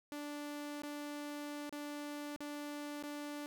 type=tone with dropouts; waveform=sawtooth; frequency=292.8 Hz; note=D4; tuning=5 cents flat; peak=-38 dBFS; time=0.12-3.46 s; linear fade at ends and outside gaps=0 ms; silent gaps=0.819-0.834 / 1.694-1.726 / 2.362-2.405 / 3.026-3.036 s; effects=none